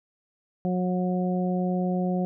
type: harmonic tone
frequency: 181.7 Hz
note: F#3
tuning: 31 cents flat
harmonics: 1 / 2 / 3 / 4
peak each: -24 / -32 / -33 / -34 dBFS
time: 0.65-2.25 s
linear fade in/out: 0 ms
effects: none